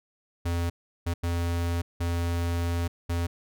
square tone bursts at uneven times, 85.6 Hz, F2, 34 cents flat, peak -26 dBFS, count 5, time 0.45-0.7 / 1.06-1.14 / 1.23-1.82 / 2-2.88 / 3.09-3.27 s, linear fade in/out 10 ms, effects none

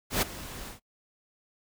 pink noise with ADSR envelope, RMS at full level -23 dBFS, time 0.1-0.8 s, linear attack 120 ms, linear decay 14 ms, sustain -18 dB, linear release 120 ms, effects noise-tail reverb RT60 0.1 s tail -24 dB re dry

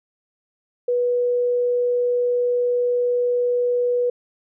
sine tone, 488.6 Hz, B4, 19 cents flat, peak -17 dBFS, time 0.88-4.1 s, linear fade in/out 5 ms, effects none

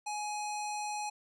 square tone with low-pass filter, 838 Hz, G#5, 15 cents sharp, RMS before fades -37 dBFS, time 0.06-1.1 s, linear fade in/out 10 ms, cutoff 7800 Hz, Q 2.4, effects none

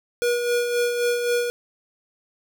square tone with tremolo, 481.3 Hz, B4, 45 cents flat, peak -19 dBFS, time 0.22-1.5 s, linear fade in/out 0 ms, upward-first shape sine, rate 3.8 Hz, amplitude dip 45%, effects none

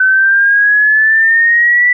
sine exponential sweep, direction up, 1515 to 1975.5 Hz, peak -6 dBFS, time 0-1.93 s, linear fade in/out 5 ms, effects none

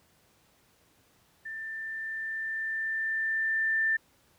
sine tone with level ramp, 1782 Hz, A6, 22 cents sharp, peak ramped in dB -36 to -23 dBFS, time 1.45-3.97 s, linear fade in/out 10 ms, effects pink hiss -65 dBFS RMS until 4.38 s + high-pass 60 Hz 12 dB/octave

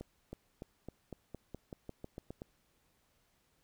accelerating click train, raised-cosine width 2 ms, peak -30 dBFS, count 13, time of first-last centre 0.01-2.419 s, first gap 320 ms, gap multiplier 0.91, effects pink hiss -74 dBFS RMS until 3.63 s

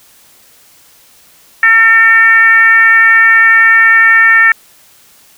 sine tone with frequency modulation, 1805 Hz, A6, 44 cents sharp, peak -3 dBFS, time 1.63-4.52 s, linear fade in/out 2 ms, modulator 452 Hz, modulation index 0.7, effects white hiss -44 dBFS RMS until 5.37 s

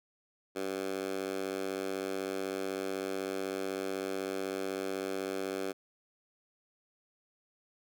10% pulse tone with high-pass filter, 96 Hz, G2, 36 cents flat, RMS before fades -36 dBFS, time 0.55-5.73 s, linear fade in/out 20 ms, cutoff 350 Hz, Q 1.6, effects none

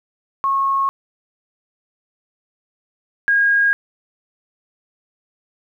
sine tone pair in turn, 1092 / 1631 Hz, C#6 / G#6, -26 / -32 cents, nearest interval perfect fifth, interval 694 cents, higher second, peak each -15 / -12 dBFS, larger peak second, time 0.44-0.89 / 3.28-3.73 s, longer neither, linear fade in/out 0 ms, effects 9-bit

